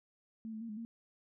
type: tone with pitch steps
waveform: sine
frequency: 222.9 / 218.2 / 230 / 211.4 / 229.9 Hz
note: A3 / A3 / A#3 / G#3 / A#3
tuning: +23 / -14 / -23 / +31 / -24 cents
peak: -40 dBFS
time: 0.45-0.85 s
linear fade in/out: 0 ms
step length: 80 ms
effects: none